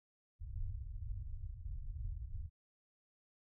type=low-pass noise; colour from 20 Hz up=pink; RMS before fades=-43 dBFS; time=0.39-2.5 s; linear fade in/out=50 ms; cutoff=110 Hz; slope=48 dB/octave; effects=none